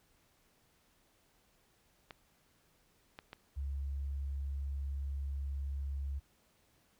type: clicks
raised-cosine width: 0.3 ms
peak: -30 dBFS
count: 3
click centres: 2.108 / 3.189 / 3.331 s
type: tone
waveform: sine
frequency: 69.3 Hz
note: C#2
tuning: in tune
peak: -35 dBFS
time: 3.56-6.2 s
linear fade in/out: 20 ms
effects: pink hiss -71 dBFS RMS until 6.99 s